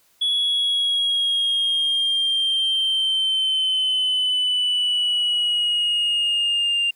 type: exponential sweep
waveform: sine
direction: down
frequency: 3379 to 2792 Hz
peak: -16 dBFS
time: 0.21-6.91 s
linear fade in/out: 10 ms
effects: tanh soft clip ceiling -16 dBFS + white hiss -60 dBFS RMS until 6.95 s